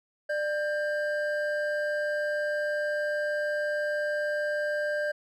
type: tone pair together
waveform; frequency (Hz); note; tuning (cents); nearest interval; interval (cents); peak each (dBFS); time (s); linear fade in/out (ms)
triangle; 595.6 / 1590; D5 / G6; +24 / +24; octave + perfect fourth; 1700; -26 / -30; 0.29-5.12; 10
effects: none